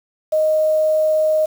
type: tone with quantisation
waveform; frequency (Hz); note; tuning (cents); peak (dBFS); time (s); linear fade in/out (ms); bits
sine; 622.3; D#5; 0; -13; 0.32-1.46; 10; 6
effects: none